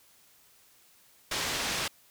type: low-pass noise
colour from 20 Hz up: white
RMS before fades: -32 dBFS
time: 1.31-1.88 s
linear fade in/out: 5 ms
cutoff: 5300 Hz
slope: 12 dB/octave
effects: white hiss -61 dBFS RMS until 2.1 s